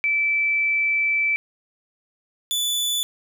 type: tone pair in turn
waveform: sine / sawtooth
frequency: 2320 / 3476 Hz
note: D7 / A7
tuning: -22 / -22 cents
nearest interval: perfect fifth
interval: 700 cents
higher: second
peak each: -18 dBFS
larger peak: neither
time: 0.04-1.36 / 2.51-3.03 s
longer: first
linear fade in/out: 0 ms
effects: none